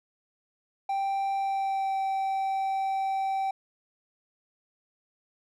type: tone with pitch glide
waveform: triangle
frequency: 784 to 774.5 Hz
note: G5 to G5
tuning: 0 to -21 cents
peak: -24 dBFS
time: 0.89-3.51 s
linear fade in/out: 5 ms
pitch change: -21 cents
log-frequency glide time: 1.35-1.97 s
effects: none